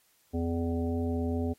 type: harmonic tone with a mistuned harmonic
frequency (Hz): 83.8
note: E2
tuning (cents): +29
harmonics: 1 / 3 / 5 / 7 / 9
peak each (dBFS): -31 / -31 / -36 / -41 / -43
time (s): 0.33-1.54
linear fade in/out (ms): 20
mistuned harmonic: 1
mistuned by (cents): +16
effects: white hiss -67 dBFS RMS until 1.58 s + AAC 48 kbps